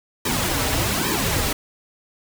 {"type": "noise with flanger", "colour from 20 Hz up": "pink", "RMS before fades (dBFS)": -22, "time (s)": [0.25, 1.53], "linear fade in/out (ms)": 5, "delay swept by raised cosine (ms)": [1.4, 5.8], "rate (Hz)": 1.2, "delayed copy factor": -0.85, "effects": []}